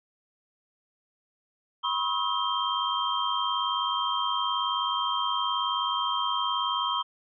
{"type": "tone cluster", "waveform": "sine", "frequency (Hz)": [979, 1078, 1283, 3168], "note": ["B5", "C#6", "E6", "G7"], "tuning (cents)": [-15, -49, -47, 18], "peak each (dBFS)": [-31, -30, -32, -30], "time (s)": [1.83, 7.03], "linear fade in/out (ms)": 20, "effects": []}